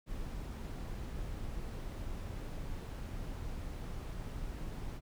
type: noise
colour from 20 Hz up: brown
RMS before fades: -41 dBFS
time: 0.06-5.01 s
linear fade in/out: 50 ms
effects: none